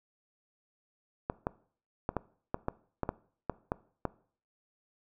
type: clicks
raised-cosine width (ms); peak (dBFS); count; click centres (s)
1; -16; 11; 1.299 / 1.469 / 2.091 / 2.167 / 2.544 / 2.684 / 3.033 / 3.091 / 3.497 / 3.719 / 4.053
effects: noise-tail reverb RT60 0.5 s tail -20 dB re dry